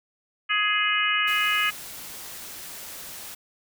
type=harmonic tone; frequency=418.2 Hz; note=G#4; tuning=12 cents sharp; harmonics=3 / 4 / 5 / 6 / 7; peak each=-27 / -27 / -27 / -27 / -27 dBFS; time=0.49-1.71 s; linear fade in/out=20 ms
type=noise; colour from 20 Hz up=white; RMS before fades=-39 dBFS; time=1.27-3.35 s; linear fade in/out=10 ms
effects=none